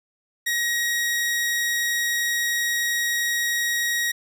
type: tone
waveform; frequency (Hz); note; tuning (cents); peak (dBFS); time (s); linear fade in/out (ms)
sawtooth; 1893; A#6; +26; -18; 0.46-4.12; 10
effects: none